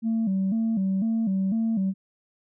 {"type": "tone with vibrato", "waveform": "sine", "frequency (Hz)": 207.7, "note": "G#3", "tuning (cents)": 0, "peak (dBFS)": -20, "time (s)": [0.02, 1.94], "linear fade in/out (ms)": 50, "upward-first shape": "square", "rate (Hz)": 2, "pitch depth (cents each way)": 140, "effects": ["tanh soft clip ceiling -19 dBFS"]}